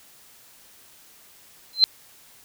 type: tone with exponential growth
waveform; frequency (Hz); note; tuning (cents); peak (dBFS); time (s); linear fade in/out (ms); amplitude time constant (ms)
sine; 4100; C8; -36; -7; 1.73-1.84; 0; 22
effects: white hiss -52 dBFS RMS until 2.44 s